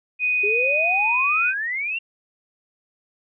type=tone; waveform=sine; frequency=2489 Hz; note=D#7; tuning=in tune; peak=-18 dBFS; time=0.19-1.54 s; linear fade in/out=50 ms
type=exponential sweep; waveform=sine; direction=up; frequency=396.2 to 2800 Hz; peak=-23 dBFS; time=0.43-1.99 s; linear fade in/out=10 ms
effects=none